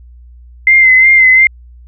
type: tone with vibrato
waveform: sine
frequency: 2073 Hz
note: C7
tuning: 17 cents flat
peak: -3 dBFS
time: 0.67-1.47 s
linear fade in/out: 2 ms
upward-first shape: sine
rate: 2.8 Hz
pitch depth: 36 cents each way
effects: added 60 Hz sine -34 dBFS peak until 1.87 s